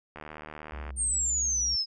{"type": "click train", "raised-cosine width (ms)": 0.5, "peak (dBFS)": -26, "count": 58, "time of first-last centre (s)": [0.16, 0.905], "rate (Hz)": 76.5}
{"type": "tone with pitch glide", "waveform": "triangle", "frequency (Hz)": [65.6, 66.21], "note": ["C2", "C2"], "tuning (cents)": [5, 21], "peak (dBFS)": -34, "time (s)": [0.72, 1.76], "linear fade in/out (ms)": 10, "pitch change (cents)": 16, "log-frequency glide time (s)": [1.02, 1.44]}
{"type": "exponential sweep", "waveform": "sine", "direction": "down", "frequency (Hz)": [8870, 5060], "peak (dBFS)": -25, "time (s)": [0.96, 1.86], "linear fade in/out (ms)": 50}
{"effects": []}